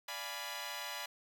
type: chord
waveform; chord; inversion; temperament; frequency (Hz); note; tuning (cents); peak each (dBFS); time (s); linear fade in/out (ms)
10% pulse; D diminished seventh; none; equal; 587.3 / 698.5 / 830.6 / 987.8; D5 / F5 / Ab5 / Cb6; 0 / 0 / 0 / 0; -39 / -40 / -38 / -35; 0.08-1.06; 5
effects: none